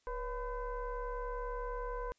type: tone with frequency modulation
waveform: sine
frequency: 485.7 Hz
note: B4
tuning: 29 cents flat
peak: -36 dBFS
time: 0.07-2.12 s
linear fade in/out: 0 ms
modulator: 521 Hz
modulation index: 1.3
effects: white hiss -75 dBFS RMS until 2.18 s + resampled to 16000 Hz